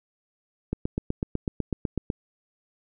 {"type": "click train", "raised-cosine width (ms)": 3, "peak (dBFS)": -13, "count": 12, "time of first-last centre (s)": [0.73, 2.102], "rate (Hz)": 8.02, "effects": []}